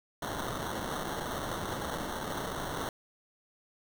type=noise with sample-and-hold; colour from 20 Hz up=blue; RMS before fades=-36 dBFS; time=0.22-2.89 s; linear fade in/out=2 ms; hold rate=2450 Hz; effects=none